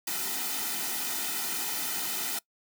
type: noise with comb filter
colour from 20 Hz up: white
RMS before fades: -32 dBFS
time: 0.07-2.39 s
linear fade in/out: 5 ms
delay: 1.8 ms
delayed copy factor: -0.75
effects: noise-tail reverb RT60 0.1 s tail -22 dB re dry + high-pass 200 Hz 12 dB/octave

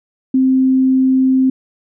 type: tone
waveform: sine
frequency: 261.6 Hz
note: C4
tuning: in tune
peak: -9 dBFS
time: 0.34-1.5 s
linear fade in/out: 5 ms
effects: none

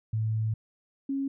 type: tone pair in turn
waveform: sine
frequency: 110 / 273.8 Hz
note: A2 / C#4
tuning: 0 / -21 cents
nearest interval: octave + major third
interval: 1579 cents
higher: second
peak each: -25 / -27 dBFS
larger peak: first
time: 0.13-0.54 / 1.09-1.28 s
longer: first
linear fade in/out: 5 ms
effects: none

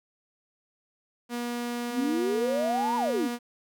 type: tone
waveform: sawtooth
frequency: 240 Hz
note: B3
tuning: 49 cents flat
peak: -26 dBFS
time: 1.29-3.39 s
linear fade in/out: 50 ms
type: exponential two-way sweep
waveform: sine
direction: up then down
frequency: 228.9 to 987.8 to 228.9 Hz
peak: -25 dBFS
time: 1.9-3.3 s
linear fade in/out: 50 ms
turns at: 2.96 s
effects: 10-bit

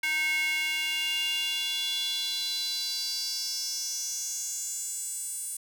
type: tone with high-pass filter sweep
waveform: square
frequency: 311.1 Hz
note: D#4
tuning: in tune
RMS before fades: -31 dBFS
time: 0.03-5.57 s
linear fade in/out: 5 ms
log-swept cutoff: 2000 to 9000 Hz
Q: 5.2
effects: none

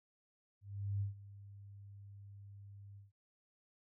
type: tone with ADSR envelope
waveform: sine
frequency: 100 Hz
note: G2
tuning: 35 cents sharp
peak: -33 dBFS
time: 0.61-3.12 s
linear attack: 400 ms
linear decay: 130 ms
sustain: -18 dB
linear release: 150 ms
effects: none

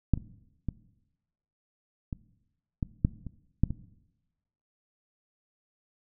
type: clicks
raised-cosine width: 5 ms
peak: -9 / -23 / -18 / -21 / -16 / -9 / -25 / -9 / -20 dBFS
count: 9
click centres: 0.137 / 0.175 / 0.687 / 2.128 / 2.828 / 3.049 / 3.267 / 3.636 / 3.706 s
effects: noise-tail reverb RT60 1.0 s tail -19 dB re dry

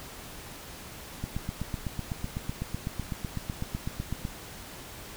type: click train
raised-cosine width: 5 ms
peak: -19 dBFS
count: 25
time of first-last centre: 1.24-4.251 s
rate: 7.97 Hz
effects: pink hiss -44 dBFS RMS until 5.16 s

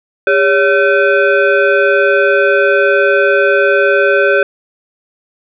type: tone with frequency modulation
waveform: sine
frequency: 562 Hz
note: C#5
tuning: 24 cents sharp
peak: -7 dBFS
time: 0.27-4.43 s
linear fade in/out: 2 ms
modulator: 965 Hz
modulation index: 1.4
effects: none

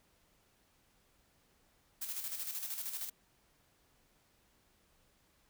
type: noise with tremolo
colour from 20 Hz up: blue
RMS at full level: -39 dBFS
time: 2.01-3.1 s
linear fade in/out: 10 ms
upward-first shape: square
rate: 13 Hz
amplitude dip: 50%
effects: pink hiss -71 dBFS RMS until 5.49 s

